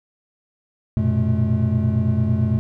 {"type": "tone cluster", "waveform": "triangle", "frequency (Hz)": [92, 115.9, 124.8, 214.7], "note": ["F#2", "A#2", "B2", "A3"], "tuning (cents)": [-9, -10, 19, -42], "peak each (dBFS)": -20, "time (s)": [0.97, 2.59], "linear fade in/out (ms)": 0, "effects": []}